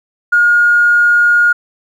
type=tone with tanh clipping; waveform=triangle; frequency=1429 Hz; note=F6; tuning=39 cents sharp; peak=-6 dBFS; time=0.32-1.53 s; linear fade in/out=10 ms; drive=2 dB; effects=none

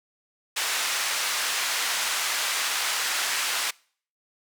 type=band-pass noise; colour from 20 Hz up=pink; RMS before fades=-27 dBFS; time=0.56-3.71 s; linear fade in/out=10 ms; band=1300 to 10000 Hz; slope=12 dB/octave; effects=noise-tail reverb RT60 0.5 s tail -25 dB re dry

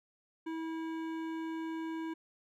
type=tone with hard clipping; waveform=sine; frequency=324 Hz; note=E4; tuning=30 cents flat; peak=-38 dBFS; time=0.46-2.14 s; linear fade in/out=10 ms; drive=14 dB; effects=none

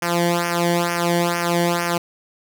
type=tone with flanger; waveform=sawtooth; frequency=172.4 Hz; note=F3; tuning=22 cents flat; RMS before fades=-20 dBFS; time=0.02-1.98 s; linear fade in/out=5 ms; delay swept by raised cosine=0.25 to 0.79 ms; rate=2.2 Hz; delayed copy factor=-0.95; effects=none

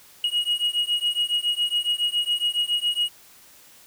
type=beating tone pair; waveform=triangle; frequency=2888 / 2895.2 Hz; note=F#7 / F#7; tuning=-43 / -38 cents; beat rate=7.2 Hz; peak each=-23 dBFS; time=0.24-3.09 s; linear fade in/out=2 ms; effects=white hiss -51 dBFS RMS until 3.86 s

